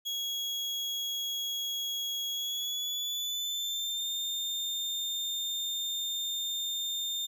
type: tone with pitch glide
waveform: 35% pulse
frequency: 3322 to 3623 Hz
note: G#7 to A7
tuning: 0 to +50 cents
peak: -30 dBFS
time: 0.05-7.27 s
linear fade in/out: 20 ms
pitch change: +150 cents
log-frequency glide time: 2.3-4.08 s
effects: none